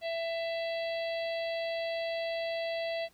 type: harmonic tone with a mistuned harmonic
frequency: 665 Hz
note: E5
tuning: 15 cents sharp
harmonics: 1 / 3 / 4 / 5 / 6 / 7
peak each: -32 / -42 / -44 / -46 / -48 / -49 dBFS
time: 0.01-3.09 s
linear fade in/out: 50 ms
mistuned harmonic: 7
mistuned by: -28 cents
effects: pink hiss -65 dBFS RMS until 3.13 s